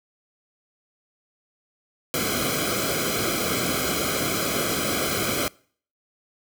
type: noise with comb filter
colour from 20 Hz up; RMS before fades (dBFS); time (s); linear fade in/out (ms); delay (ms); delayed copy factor
pink; -25; 2.14-5.48; 0; 1.1; -0.95
effects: noise-tail reverb RT60 0.5 s tail -24 dB re dry + high-pass 60 Hz 12 dB/octave